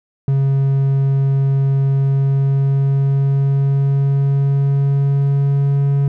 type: tone with pitch glide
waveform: triangle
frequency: 136.8 to 140 Hz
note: C#3 to C#3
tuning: -23 to +18 cents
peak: -10 dBFS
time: 0.28-6.08 s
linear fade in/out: 2 ms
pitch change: +41 cents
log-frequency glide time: 1.87-5.79 s
effects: none